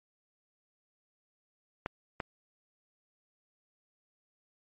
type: clicks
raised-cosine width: 0.5 ms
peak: -18 dBFS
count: 2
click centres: 1.861 / 2.202 s
effects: MP3 48 kbps